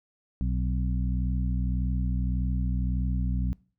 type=harmonic tone with a mistuned harmonic; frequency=61.74 Hz; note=B1; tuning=in tune; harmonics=1 / 2 / 3 / 4; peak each=-26 / -32 / -32 / -39 dBFS; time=0.41-3.53 s; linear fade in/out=0 ms; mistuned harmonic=4; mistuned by=+78 cents; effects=noise-tail reverb RT60 0.4 s tail -23 dB re dry